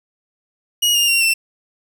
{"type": "tone with pitch steps", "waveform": "sawtooth", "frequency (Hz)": [2891, 2822, 2754, 2688], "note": ["F#7", "F7", "F7", "E7"], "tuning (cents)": [-41, 17, -25, 33], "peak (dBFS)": -10, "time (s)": [0.82, 1.34], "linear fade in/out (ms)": 10, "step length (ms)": 130, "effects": []}